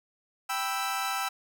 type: chord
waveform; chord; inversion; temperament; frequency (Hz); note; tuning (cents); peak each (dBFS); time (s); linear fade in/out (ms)
sawtooth; E minor; first; equal; 784 / 987.8 / 1318.5; G5 / B5 / E6; 0 / 0 / 0; -29 / -33 / -28; 0.49-1.29; 10
effects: none